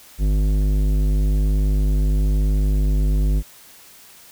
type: tone with tanh clipping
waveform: triangle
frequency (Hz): 50.5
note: G#1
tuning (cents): -48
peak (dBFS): -17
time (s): 0.18-3.43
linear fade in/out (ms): 50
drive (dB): 18
effects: white hiss -46 dBFS RMS until 4.31 s